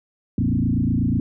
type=tone with frequency modulation; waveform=sine; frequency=174.8 Hz; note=F3; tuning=2 cents sharp; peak=-17 dBFS; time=0.38-1.2 s; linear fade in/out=2 ms; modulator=28.2 Hz; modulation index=3.5; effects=none